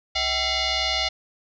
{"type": "tone with frequency modulation", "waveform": "sine", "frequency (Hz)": 642, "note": "E5", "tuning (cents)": -46, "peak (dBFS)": -21, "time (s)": [0.15, 1.09], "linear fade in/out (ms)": 10, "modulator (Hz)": 704, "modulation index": 6.4, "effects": []}